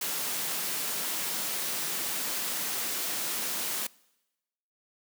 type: high-pass noise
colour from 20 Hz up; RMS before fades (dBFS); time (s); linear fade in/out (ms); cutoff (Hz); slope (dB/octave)
white; -32; 0.01-3.87; 5; 140; 48
effects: noise-tail reverb RT60 1.0 s tail -24 dB re dry

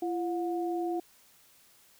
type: tone pair together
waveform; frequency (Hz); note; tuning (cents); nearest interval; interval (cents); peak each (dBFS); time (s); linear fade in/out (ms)
sine; 340.5 / 722; F4 / F#5; -44 / -43; octave + minor second; 1301; -30 / -35; 0.02-1; 5
effects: white hiss -61 dBFS RMS until 1.99 s

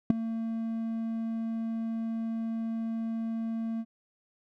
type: tone with ADSR envelope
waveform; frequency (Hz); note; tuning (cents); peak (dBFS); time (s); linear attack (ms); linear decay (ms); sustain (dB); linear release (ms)
triangle; 226.2; A3; +48; -11; 0.1-3.85; 3; 10; -17; 50
effects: none

